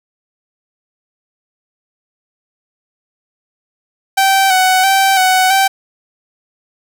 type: tone with vibrato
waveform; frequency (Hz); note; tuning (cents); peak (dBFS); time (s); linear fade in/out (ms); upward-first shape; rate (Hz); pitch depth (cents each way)
sawtooth; 761; F#5; +48; -5; 4.17-5.68; 10; square; 1.5; 34
effects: none